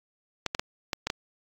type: clicks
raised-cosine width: 0.2 ms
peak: -10 dBFS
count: 6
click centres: 0.463 / 0.549 / 0.595 / 0.932 / 1.07 / 1.101 s
effects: AAC 64 kbps